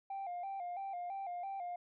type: tone with vibrato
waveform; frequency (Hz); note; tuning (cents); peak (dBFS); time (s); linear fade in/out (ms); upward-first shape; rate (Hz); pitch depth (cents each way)
sine; 744; F#5; +9; -37; 0.1-1.76; 5; square; 3; 89
effects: tanh soft clip ceiling -37 dBFS